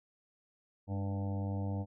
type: harmonic tone with a mistuned harmonic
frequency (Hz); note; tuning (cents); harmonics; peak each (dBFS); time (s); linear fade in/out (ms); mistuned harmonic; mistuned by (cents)
98.3; G2; +5; 1 / 2 / 3 / 5 / 6 / 7 / 8 / 9; -34 / -40 / -44 / -48 / -50 / -51 / -52 / -53; 0.87-1.86; 50; 2; +43
effects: none